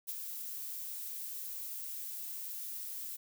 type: noise with ADSR envelope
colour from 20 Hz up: violet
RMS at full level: -37 dBFS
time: 0.07-3.17 s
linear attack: 22 ms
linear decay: 35 ms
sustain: -5 dB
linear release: 16 ms
effects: none